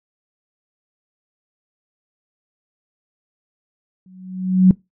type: tone with exponential growth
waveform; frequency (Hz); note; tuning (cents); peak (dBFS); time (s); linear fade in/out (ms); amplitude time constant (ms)
sine; 185.7; F#3; +7; -4; 4.06-4.71; 2; 140
effects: noise-tail reverb RT60 0.2 s tail -23 dB re dry